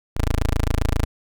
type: tone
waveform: 15% pulse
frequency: 27.5 Hz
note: A0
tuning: in tune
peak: -12 dBFS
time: 0.16-1.05 s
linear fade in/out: 10 ms
effects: none